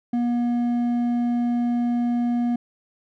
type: tone with hard clipping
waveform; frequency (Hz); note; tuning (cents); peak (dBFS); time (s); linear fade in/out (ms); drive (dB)
sine; 240; B3; -49; -21; 0.13-2.56; 5; 5
effects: none